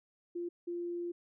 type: tone bursts at uneven times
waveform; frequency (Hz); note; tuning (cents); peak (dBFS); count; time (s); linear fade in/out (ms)
sine; 347; F4; -11; -35; 2; 0.35-0.49 / 0.67-1.12; 10
effects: none